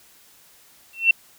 sine tone with exponential growth, 2704 Hz, E7, 43 cents sharp, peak -8 dBFS, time 0.93-1.11 s, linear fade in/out 5 ms, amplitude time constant 39 ms, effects white hiss -53 dBFS RMS until 1.38 s

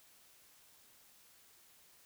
silence, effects white hiss -64 dBFS RMS until 2.05 s

